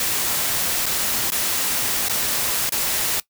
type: noise with dropouts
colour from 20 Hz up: white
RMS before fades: -22 dBFS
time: 0-3.2 s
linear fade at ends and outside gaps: 2 ms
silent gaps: 0.858-0.863 / 1.304-1.319 / 2.085-2.095 / 2.694-2.721 s
effects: noise-tail reverb RT60 0.1 s tail -19 dB re dry